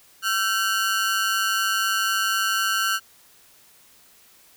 sawtooth ring-modulated tone, 1450 Hz, F#6, 35 cents flat, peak -14 dBFS, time 0.22-3 s, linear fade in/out 50 ms, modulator 102 Hz, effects white hiss -54 dBFS RMS until 4.56 s

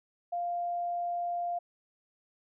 sine tone, 698 Hz, F5, 1 cent flat, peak -30 dBFS, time 0.32-1.59 s, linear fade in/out 10 ms, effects none

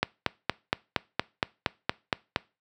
click train, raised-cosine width 0.3 ms, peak -6 dBFS, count 11, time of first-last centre 0.03-2.361 s, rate 4.29 Hz, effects noise-tail reverb RT60 0.3 s tail -23 dB re dry + high-pass 80 Hz 12 dB/octave

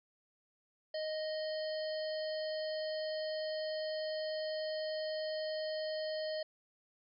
harmonic tone, 622.3 Hz, D#5, in tune, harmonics 1 / 3 / 5 / 7 / 8, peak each -36 / -49 / -51 / -46 / -52 dBFS, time 0.94-6.43 s, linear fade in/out 5 ms, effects none

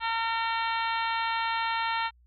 harmonic tone with a mistuned harmonic, 455.8 Hz, A#4, 39 cents flat, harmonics 2 / 3 / 4 / 5 / 6 / 7 / 8 / 9, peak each -29 / -33 / -35 / -37 / -39 / -40 / -41 / -42 dBFS, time 0-2.11 s, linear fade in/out 50 ms, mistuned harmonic 7, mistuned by -24 cents, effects added 60 Hz sine -57 dBFS peak until 2.26 s

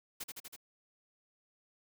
white noise with echo, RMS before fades -41 dBFS, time 0.2-0.24 s, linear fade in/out 10 ms, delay 81 ms, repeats 4, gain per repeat -2 dB, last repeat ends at 0.564 s, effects none

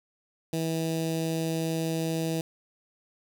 15% pulse tone with notch filter, 162.4 Hz, E3, 26 cents flat, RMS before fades -29 dBFS, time 0.53-2.41 s, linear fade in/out 2 ms, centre 1400 Hz, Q 0.64, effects none

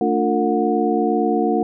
sine tone cluster, 222 / 290.6 / 352.8 / 452.9 / 729 Hz, A3 / D4 / F4 / A#4 / F#5, +16 / -18 / +18 / -50 / -26 cents, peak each -22 dBFS, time 0.01-1.63 s, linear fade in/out 2 ms, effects none

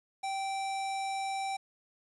square tone, 779 Hz, G5, 11 cents flat, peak -33 dBFS, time 0.23-1.57 s, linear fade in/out 10 ms, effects resampled to 24000 Hz + 10-bit

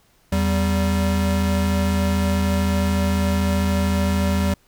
square tone pair together, 82.41 / 193.64 Hz, E2 / G3, 0 / -21 cents, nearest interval octave + minor third, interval 1479 cents, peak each -21 dBFS, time 0.32-4.54 s, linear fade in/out 5 ms, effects pink hiss -59 dBFS RMS until 4.67 s

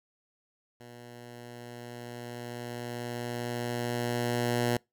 10% pulse tone with level ramp, 120.3 Hz, B2, 45 cents flat, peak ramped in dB -39 to -17 dBFS, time 0.8-4.77 s, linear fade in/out 5 ms, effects noise-tail reverb RT60 0.2 s tail -26 dB re dry

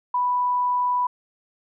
sine tone, 987.8 Hz, B5, in tune, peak -19 dBFS, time 0.14-1.07 s, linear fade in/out 5 ms, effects none

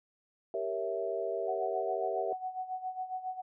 sine chord, G diminished seventh, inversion none, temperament equal, 392 / 466.2 / 554.4 / 659.3 Hz, G4 / Bb4 / Db5 / Fb5, 0 / 0 / 0 / 0 cents, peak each -37 / -37 / -40 / -35 dBFS, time 0.54-2.33 s, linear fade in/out 2 ms
sine tone with tremolo, 744 Hz, F#5, 9 cents sharp, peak -32 dBFS, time 1.47-3.42 s, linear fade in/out 20 ms, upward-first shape sine, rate 7.3 Hz, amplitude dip 75%
effects none

